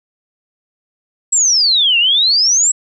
sine exponential two-way sweep, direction down then up, 7860 to 2700 to 7860 Hz, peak -9 dBFS, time 1.32-2.72 s, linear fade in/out 10 ms, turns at 1.98 s, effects none

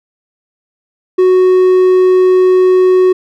triangle tone, 369.5 Hz, F#4, 2 cents flat, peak -3 dBFS, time 1.18-3.13 s, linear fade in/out 10 ms, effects none

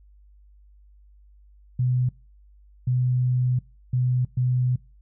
sine tone bursts at uneven times, 125.7 Hz, B2, 31 cents sharp, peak -19 dBFS, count 4, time 1.79-2.09 / 2.87-3.59 / 3.93-4.25 / 4.37-4.76 s, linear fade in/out 5 ms, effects noise-tail reverb RT60 0.3 s tail -22 dB re dry + added 50 Hz sine -50 dBFS peak until 5.01 s

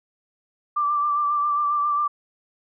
sine tone with vibrato, 1174.7 Hz, D6, in tune, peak -19 dBFS, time 0.76-2.08 s, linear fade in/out 10 ms, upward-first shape sine, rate 7.4 Hz, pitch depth 28 cents each way, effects none

